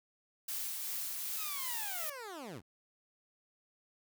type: noise with tremolo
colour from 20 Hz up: blue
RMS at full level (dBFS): -38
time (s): 0.48-2.1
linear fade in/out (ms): 5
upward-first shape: triangle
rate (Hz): 2.6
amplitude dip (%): 25
type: linear sweep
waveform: 15% pulse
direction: down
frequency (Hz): 1318.5 to 69.3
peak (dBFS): -37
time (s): 1.36-2.62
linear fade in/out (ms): 50
effects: none